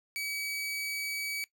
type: tone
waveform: sawtooth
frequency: 2279 Hz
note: C#7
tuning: 47 cents sharp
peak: -30 dBFS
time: 0.16-1.44 s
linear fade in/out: 0 ms
effects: noise-tail reverb RT60 0.1 s tail -18 dB re dry